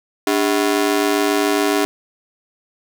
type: ring-modulated tone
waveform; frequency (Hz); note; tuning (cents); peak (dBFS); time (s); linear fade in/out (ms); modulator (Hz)
sawtooth; 348.4; F4; -4; -8; 0.27-1.85; 0; 53.6
effects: none